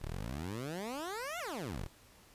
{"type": "exponential two-way sweep", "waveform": "15% pulse", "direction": "up then down", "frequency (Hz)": [32.7, 734, 32.7], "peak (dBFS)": -32, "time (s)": [0.01, 1.87], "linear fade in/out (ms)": 10, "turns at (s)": 1.39, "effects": ["pink hiss -61 dBFS RMS until 2.34 s", "resampled to 32000 Hz"]}